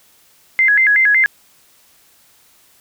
sine tone with vibrato, 1864.7 Hz, A#6, in tune, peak -9 dBFS, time 0.59-1.26 s, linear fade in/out 0 ms, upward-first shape square, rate 5.4 Hz, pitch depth 190 cents each way, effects white hiss -52 dBFS RMS until 2.8 s

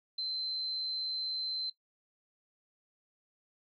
sine tone, 4088 Hz, C8, 41 cents flat, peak -33 dBFS, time 0.18-1.7 s, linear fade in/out 5 ms, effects noise-tail reverb RT60 0.1 s tail -18 dB re dry

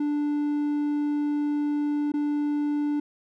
triangle tone with dropouts, 293.7 Hz, D4, in tune, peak -21 dBFS, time 0-3 s, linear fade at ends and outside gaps 5 ms, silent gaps 2.12-2.138 s, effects none

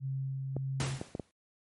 sine tone with tremolo, 134.4 Hz, C3, 47 cents sharp, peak -31 dBFS, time 0-1 s, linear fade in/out 50 ms, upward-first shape sine, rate 1.7 Hz, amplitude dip 25%
clicks, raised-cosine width 2 ms, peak -22 dBFS, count 4, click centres 0.566 / 1.014 / 1.151 / 1.197 s
pink noise with exponential decay, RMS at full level -33 dBFS, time 0.8-1.31 s, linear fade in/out 1 ms, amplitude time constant 110 ms
effects high-pass 80 Hz 12 dB/octave + MP3 48 kbps

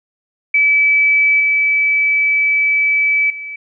sine tone with level steps, 2300 Hz, D7, 37 cents flat, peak -9 / -11 / -25 dBFS, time 0.54-3.56 s, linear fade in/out 5 ms, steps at 1.4 / 3.3 s, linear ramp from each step 2 ms, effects none

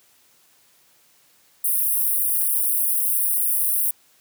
white high-pass noise, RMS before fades -21 dBFS, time 1.64-3.91 s, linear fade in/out 5 ms, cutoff 9100 Hz, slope 96 dB/octave, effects white hiss -58 dBFS RMS until 4.2 s + high-pass 80 Hz 12 dB/octave

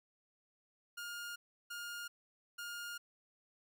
sawtooth tone bursts at uneven times, 1416 Hz, F6, 23 cents sharp, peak -39 dBFS, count 3, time 0.97-1.36 / 1.7-2.08 / 2.58-2.98 s, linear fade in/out 10 ms, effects none

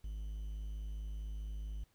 triangle tone with quantisation, 52.3 Hz, G#1, 13 cents sharp, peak -37 dBFS, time 0.04-1.84 s, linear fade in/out 5 ms, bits 11, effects pink hiss -74 dBFS RMS until 1.94 s

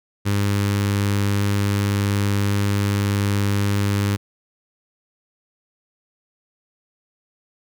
sawtooth tone with notch filter, 100.9 Hz, G#2, 49 cents flat, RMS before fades -20 dBFS, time 0.25-4.17 s, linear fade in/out 20 ms, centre 680 Hz, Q 1.4, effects none

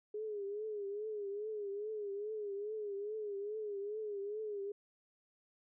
sine tone with vibrato, 415.3 Hz, G#4, in tune, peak -38 dBFS, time 0.14-4.72 s, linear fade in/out 5 ms, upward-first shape triangle, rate 2.4 Hz, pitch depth 100 cents each way, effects none

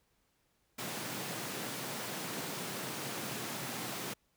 pink high-pass noise, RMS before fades -40 dBFS, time 0.78-4.14 s, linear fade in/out 10 ms, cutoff 120 Hz, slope 48 dB/octave, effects pink hiss -75 dBFS RMS until 4.36 s

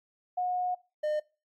sine / triangle tone pair in turn, 725 / 606.3 Hz, F#5 / D#5, -35 / -45 cents, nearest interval minor third, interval 310 cents, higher first, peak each -27 / -25 dBFS, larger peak second, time 0.37-0.75 / 1.03-1.2 s, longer first, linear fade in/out 10 ms, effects noise-tail reverb RT60 0.3 s tail -21 dB re dry + AAC 64 kbps

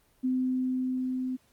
sine tone with level ramp, 256.4 Hz, C4, 35 cents flat, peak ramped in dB -24 to -29 dBFS, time 0.23-1.37 s, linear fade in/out 20 ms, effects pink hiss -66 dBFS RMS until 1.52 s + Opus 24 kbps

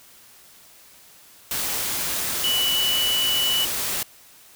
sine tone in noise, 2960 Hz, F#7, in tune, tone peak -20 dBFS, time 2.44-3.65 s, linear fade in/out 2 ms, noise white, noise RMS -26 dBFS, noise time 1.51-4.03 s, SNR +3 dB, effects white hiss -50 dBFS RMS until 4.55 s

